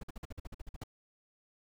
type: noise bursts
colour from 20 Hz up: brown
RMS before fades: -42 dBFS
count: 12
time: 0.01-0.837 s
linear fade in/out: 5 ms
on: 24 ms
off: 49 ms
effects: none